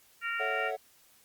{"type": "harmonic tone", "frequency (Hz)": 462.8, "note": "A#4", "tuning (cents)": -13, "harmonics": [3, 4, 5, 6], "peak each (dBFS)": [-34, -36, -38, -40], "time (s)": [0.21, 0.72], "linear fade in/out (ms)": 50}
{"type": "chord", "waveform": "triangle", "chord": "F# minor seventh", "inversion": "first", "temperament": "equal", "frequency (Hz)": [440, 554.4, 659.3, 740], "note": ["A4", "C#5", "E5", "F#5"], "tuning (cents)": [0, 0, 0, 0], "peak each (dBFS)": [-36, -36, -37, -34], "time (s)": [0.39, 0.77], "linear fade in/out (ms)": 20}
{"effects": ["white hiss -62 dBFS RMS until 1.24 s", "Opus 48 kbps"]}